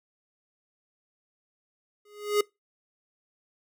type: tone with exponential growth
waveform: square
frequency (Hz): 415.3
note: G#4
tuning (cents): 0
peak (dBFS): -19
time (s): 2.05-2.41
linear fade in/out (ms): 5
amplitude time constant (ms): 77
effects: noise-tail reverb RT60 0.2 s tail -23 dB re dry